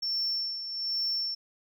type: tone with tremolo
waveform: sine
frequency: 5420 Hz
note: E8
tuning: 47 cents sharp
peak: -25 dBFS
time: 0.02-1.35 s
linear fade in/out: 10 ms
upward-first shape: sine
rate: 1.2 Hz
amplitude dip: 65%
effects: tanh soft clip ceiling -24 dBFS + 11-bit

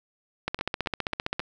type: two click trains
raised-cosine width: 0.3 ms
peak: -19 / -11 dBFS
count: 4 / 15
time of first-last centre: 0.59-1.401 / 0.48-1.395 s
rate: 3.7 / 15.3 Hz
effects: none

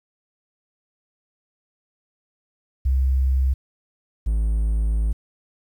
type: tone pair in turn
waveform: sine / triangle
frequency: 65.8 / 54.14 Hz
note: C2 / A1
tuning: +10 / -27 cents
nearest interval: minor third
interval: 337 cents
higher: first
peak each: -16 dBFS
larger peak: neither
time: 2.85-3.54 / 4.26-5.13 s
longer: second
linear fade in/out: 10 ms
effects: 9-bit

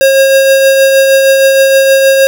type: tone with tremolo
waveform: square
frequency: 540 Hz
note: C#5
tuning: 45 cents flat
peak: -3 dBFS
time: 0.01-2.27 s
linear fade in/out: 0 ms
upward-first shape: triangle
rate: 6.4 Hz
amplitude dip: 35%
effects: none

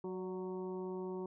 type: harmonic tone with a mistuned harmonic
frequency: 185 Hz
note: F#3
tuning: in tune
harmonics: 1 / 2 / 3 / 4 / 5 / 6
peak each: -44 / -40 / -55 / -56 / -51 / -58 dBFS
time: 0.04-1.26 s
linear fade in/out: 2 ms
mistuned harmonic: 3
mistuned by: +53 cents
effects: none

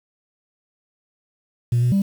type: tone with pitch steps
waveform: sine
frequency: 119.9 / 122.6 / 197 Hz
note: A#2 / B2 / G3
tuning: +49 / -12 / +9 cents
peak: -13 dBFS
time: 1.72-2.02 s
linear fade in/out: 5 ms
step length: 100 ms
effects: tanh soft clip ceiling -13 dBFS + 7-bit

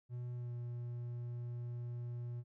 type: tone with pitch glide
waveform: triangle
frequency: 122.3 to 120.34 Hz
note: B2 to B2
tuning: -16 to -44 cents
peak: -38 dBFS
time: 0.09-2.44 s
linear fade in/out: 50 ms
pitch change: -28 cents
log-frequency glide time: 0.34-0.52 s
effects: none

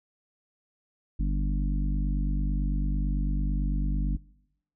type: harmonic tone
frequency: 49 Hz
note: G1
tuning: in tune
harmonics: 1 / 3 / 4 / 5 / 6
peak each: -24 / -34 / -36 / -38 / -40 dBFS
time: 1.19-4.17 s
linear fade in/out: 10 ms
effects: noise-tail reverb RT60 0.9 s tail -24 dB re dry

